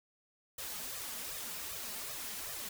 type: noise with flanger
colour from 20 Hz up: white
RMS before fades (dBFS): -42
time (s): 0.58-2.69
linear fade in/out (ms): 5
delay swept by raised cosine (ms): 1.6 to 4.9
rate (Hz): 2.6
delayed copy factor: +0.85
effects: none